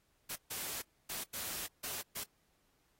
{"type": "noise bursts at uneven times", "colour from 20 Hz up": "white", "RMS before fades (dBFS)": -41, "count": 6, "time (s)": [[0.29, 0.36], [0.5, 0.82], [1.09, 1.24], [1.33, 1.67], [1.83, 2.02], [2.15, 2.24]], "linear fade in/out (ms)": 10, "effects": ["pink hiss -75 dBFS RMS until 2.99 s", "AAC 48 kbps"]}